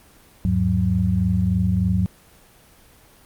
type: tone cluster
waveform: sine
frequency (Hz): 79.7 / 103 / 183.3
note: D#2 / G#2 / F#3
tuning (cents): +42 / -14 / -16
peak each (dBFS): -23 / -21 / -20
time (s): 0.45-2.06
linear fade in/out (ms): 0
effects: pink hiss -51 dBFS RMS until 3.25 s + Opus 24 kbps